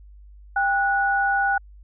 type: tone pair together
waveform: sine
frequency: 793.1 / 1468 Hz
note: G5 / F#6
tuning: +20 / -14 cents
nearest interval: major seventh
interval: 1066 cents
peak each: -21 dBFS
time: 0.56-1.58 s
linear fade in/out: 5 ms
effects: added 50 Hz sine -43 dBFS peak until 1.83 s